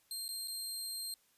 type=tone with dropouts; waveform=20% pulse; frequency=4186 Hz; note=C8; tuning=in tune; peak=-33 dBFS; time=0.11-1.14 s; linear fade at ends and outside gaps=1 ms; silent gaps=0.281-0.289 / 0.475-0.481 s; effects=white hiss -71 dBFS RMS until 1.37 s + resampled to 32000 Hz